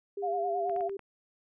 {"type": "tone with pitch glide", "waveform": "sine", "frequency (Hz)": [401.3, 394.4], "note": ["G4", "G4"], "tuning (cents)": [41, 11], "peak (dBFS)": -33, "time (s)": [0.17, 0.97], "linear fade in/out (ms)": 5, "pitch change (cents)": -30, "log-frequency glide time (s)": [0.37, 0.83]}
{"type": "tone with vibrato", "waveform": "sine", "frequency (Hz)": 698.5, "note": "F5", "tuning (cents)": 0, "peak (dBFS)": -29, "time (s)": [0.22, 0.89], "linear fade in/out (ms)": 20, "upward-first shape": "sine", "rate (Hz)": 9.2, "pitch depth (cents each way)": 64}
{"type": "clicks", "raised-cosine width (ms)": 0.5, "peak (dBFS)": -33, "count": 5, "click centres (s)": [0.696, 0.763, 0.808, 0.895, 0.993]}
{"effects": []}